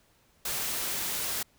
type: noise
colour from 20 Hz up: white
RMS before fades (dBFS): -32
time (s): 0.45-1.43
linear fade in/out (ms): 5
effects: pink hiss -65 dBFS RMS until 1.58 s